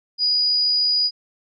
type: tone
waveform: sine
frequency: 4913 Hz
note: D#8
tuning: 23 cents flat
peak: -16 dBFS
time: 0.18-1.11 s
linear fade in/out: 50 ms
effects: none